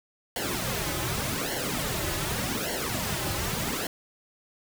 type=noise with flanger; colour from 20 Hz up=pink; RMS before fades=-30 dBFS; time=0.36-3.87 s; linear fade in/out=2 ms; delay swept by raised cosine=0.8 to 4.4 ms; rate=0.85 Hz; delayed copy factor=-0.8; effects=none

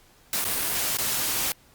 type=noise with dropouts; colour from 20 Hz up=white; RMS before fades=-26 dBFS; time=0.33-1.52 s; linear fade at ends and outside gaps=1 ms; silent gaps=0.443-0.451 / 0.971-0.985 s; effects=pink hiss -57 dBFS RMS until 1.74 s + Opus 48 kbps

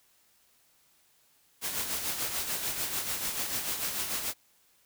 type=noise with tremolo; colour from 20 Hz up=white; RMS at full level=-31 dBFS; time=1.61-4.34 s; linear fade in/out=50 ms; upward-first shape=sine; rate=6.8 Hz; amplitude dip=50%; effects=white hiss -66 dBFS RMS until 4.85 s

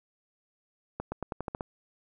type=accelerating click train; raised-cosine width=1 ms; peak=-19 dBFS; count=8; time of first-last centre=1-1.608 s; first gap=120 ms; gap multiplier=0.89; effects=none

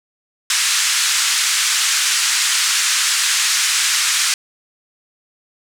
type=band-pass noise; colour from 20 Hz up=white; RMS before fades=-17 dBFS; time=0.5-4.34 s; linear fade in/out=2 ms; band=1300 to 8400 Hz; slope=24 dB/octave; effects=none

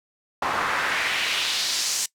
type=noise with band-pass filter sweep; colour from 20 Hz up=pink; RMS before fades=-25 dBFS; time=0.42-2.06 s; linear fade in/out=5 ms; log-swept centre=1000 to 7000 Hz; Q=1.7; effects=noise-tail reverb RT60 0.1 s tail -21 dB re dry

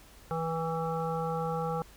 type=harmonic tone with a mistuned harmonic; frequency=163.1 Hz; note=E3; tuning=18 cents flat; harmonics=1 / 3 / 5 / 7 / 8; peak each=-34 / -34 / -35 / -41 / -40 dBFS; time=0.31-1.82 s; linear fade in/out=0 ms; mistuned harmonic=8; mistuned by=+37 cents; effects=added 50 Hz sine -56 dBFS peak until 1.96 s + pink hiss -56 dBFS RMS until 1.96 s

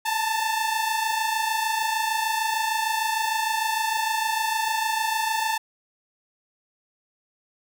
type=tone pair together; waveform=sawtooth; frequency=872 / 898.6 Hz; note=A5 / A5; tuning=-16 / +36 cents; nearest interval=minor second; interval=52 cents; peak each=-22 dBFS; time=0.05-5.58 s; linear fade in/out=10 ms; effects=none

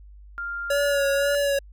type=tone with pitch glide; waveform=sine; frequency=1396.9 to 1432.9 Hz; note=F6 to F6; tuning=0 to +44 cents; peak=-28 dBFS; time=0.38-1.35 s; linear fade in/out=0 ms; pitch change=+44 cents; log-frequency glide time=0.72-0.8 s
type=tone with vibrato; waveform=square; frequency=563 Hz; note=C#5; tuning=27 cents sharp; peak=-21 dBFS; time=0.7-1.59 s; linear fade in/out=5 ms; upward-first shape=sine; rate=1.9 Hz; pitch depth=28 cents each way
effects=added 50 Hz sine -43 dBFS peak until 1.72 s

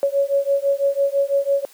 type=beating tone pair; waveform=sine; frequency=554.4 / 560.4 Hz; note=C#5 / C#5; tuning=0 / +19 cents; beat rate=6 Hz; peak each=-19 dBFS; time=0.03-1.65 s; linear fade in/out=0 ms; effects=white hiss -49 dBFS RMS until 1.73 s + high-pass 300 Hz 12 dB/octave

